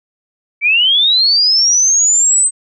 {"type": "linear sweep", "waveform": "sine", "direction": "up", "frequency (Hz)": [2267, 8280], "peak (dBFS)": -8, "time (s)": [0.61, 2.51], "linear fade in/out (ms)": 50, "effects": []}